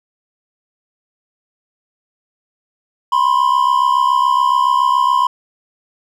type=tone pair together; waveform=triangle; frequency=987.8 / 1054.9 Hz; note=B5 / C6; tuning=0 / +14 cents; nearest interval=minor second; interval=114 cents; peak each=-12 dBFS; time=3.12-5.27 s; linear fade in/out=5 ms; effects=none